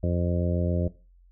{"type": "harmonic tone", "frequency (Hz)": 87.31, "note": "F2", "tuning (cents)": 0, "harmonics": [1, 2, 3, 4, 5, 6, 7], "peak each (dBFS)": [-25, -28, -35, -34, -38, -35, -35], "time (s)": [0.03, 0.88], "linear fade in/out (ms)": 5, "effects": ["noise-tail reverb RT60 0.3 s tail -17 dB re dry", "added 44 Hz sine -53 dBFS peak until 1.31 s"]}